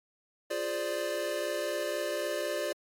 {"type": "chord", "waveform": "square", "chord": "D half-diminished seventh", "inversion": "first", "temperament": "equal", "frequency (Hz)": [349.2, 415.3, 523.3, 587.3], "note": ["F4", "Ab4", "C5", "D5"], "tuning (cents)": [0, 0, 0, 0], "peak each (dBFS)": [-39, -40, -39, -34], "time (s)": [0.5, 2.73], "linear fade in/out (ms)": 10, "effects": ["AAC 48 kbps"]}